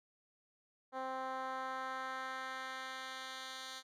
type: tone with band-pass filter sweep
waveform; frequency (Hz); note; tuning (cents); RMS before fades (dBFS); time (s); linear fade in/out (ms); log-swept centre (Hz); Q
10% pulse; 261.6; C4; 0; -43; 0.92-3.83; 50; 720 to 4200; 1.1
effects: none